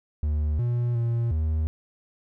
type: tone with pitch steps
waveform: triangle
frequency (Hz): 75.1 / 120.3 / 117.2 / 78.5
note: D2 / B2 / A#2 / D#2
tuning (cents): +39 / -45 / +10 / +16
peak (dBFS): -20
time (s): 0.23-1.67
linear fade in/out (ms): 0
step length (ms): 360
effects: none